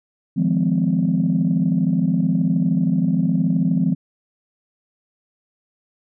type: chord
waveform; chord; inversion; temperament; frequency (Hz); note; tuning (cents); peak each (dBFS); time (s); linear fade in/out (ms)
sine; F minor seventh; third; equal with one note detuned; 155.56 / 174.61 / 207.7 / 255.4; Eb3 / F3 / Ab3 / C4; 0 / 0 / 0 / -42; -23 / -18 / -22 / -21; 0.36-3.95; 20
effects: tanh soft clip ceiling -8 dBFS